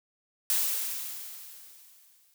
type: noise with exponential decay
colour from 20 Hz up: blue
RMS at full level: -25 dBFS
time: 0.5-2.34 s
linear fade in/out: 1 ms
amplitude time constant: 400 ms
effects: none